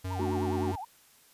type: tone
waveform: square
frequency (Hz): 92.7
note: F#2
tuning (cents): +4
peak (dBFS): -33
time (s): 0.04-0.76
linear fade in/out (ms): 10
type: tone with vibrato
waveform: sine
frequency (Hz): 838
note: G#5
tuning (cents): +15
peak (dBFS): -36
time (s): 0.1-0.85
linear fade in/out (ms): 10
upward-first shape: triangle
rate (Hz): 9.7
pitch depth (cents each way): 270
type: chord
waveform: triangle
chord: D major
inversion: second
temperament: equal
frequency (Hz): 220 / 293.7 / 370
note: A3 / D4 / F#4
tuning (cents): 0 / 0 / 0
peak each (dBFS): -34 / -33 / -30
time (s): 0.19-0.72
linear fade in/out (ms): 5
effects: white hiss -60 dBFS RMS until 1.33 s + resampled to 32000 Hz